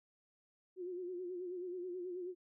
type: tone with vibrato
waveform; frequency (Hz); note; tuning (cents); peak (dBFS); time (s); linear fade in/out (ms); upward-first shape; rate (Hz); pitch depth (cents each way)
sine; 360; F#4; -47; -40; 0.76-2.35; 50; sine; 9.3; 61
effects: none